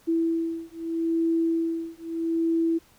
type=beating tone pair; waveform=sine; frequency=329.6 / 330.39 Hz; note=E4 / E4; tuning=0 / +4 cents; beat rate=0.79 Hz; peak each=-26 dBFS; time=0.07-2.79 s; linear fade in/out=20 ms; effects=pink hiss -58 dBFS RMS until 2.98 s